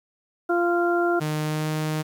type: harmonic tone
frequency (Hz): 346.9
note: F4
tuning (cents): -12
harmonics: 1 / 2 / 3 / 4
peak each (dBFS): -21 / -25 / -36 / -26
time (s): 0.49-1.2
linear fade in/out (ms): 10
type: tone with pitch glide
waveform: sawtooth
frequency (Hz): 153.1 to 154.97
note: D#3 to D#3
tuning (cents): -28 to -7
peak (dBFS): -20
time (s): 1.2-2.03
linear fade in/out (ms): 20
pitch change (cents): +21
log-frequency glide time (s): 1.42-1.69
effects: 9-bit